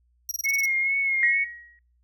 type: tone bursts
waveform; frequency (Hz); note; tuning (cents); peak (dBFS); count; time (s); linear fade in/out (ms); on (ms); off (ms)
sawtooth; 5720; F8; +41; -24; 8; 0.29-0.656; 2; 23; 26
type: tone with vibrato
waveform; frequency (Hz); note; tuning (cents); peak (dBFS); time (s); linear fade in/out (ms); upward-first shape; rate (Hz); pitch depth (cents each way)
sine; 2170; C#7; -37; -21; 0.44-1.45; 20; sine; 2.3; 37
type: tone with exponential decay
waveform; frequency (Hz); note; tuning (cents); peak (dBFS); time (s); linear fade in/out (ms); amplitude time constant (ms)
sine; 1899; A#6; +32; -17; 1.23-1.79; 1; 120
effects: noise-tail reverb RT60 0.4 s tail -24 dB re dry + added 60 Hz sine -62 dBFS peak until 2.03 s